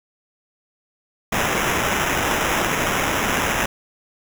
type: noise with sample-and-hold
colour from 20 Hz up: white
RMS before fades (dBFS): -21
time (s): 1.32-3.66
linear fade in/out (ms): 5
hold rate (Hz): 4410
effects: none